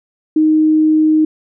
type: tone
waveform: sine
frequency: 311.1 Hz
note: D#4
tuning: in tune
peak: -8 dBFS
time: 0.36-1.25 s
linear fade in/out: 5 ms
effects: none